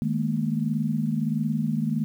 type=chord; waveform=sine; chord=D# suspended fourth; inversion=none; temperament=equal with one note detuned; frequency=155.56 / 211.6 / 233.1 Hz; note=D#3 / G#3 / A#3; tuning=0 / +33 / 0 cents; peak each=-27 dBFS; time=0.02-2.04 s; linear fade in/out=0 ms; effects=9-bit